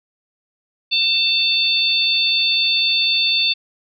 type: harmonic tone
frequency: 892 Hz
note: A5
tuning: 23 cents sharp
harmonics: 3 / 4 / 5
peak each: -20 / -18 / -19 dBFS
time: 0.91-3.54 s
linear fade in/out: 20 ms
effects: none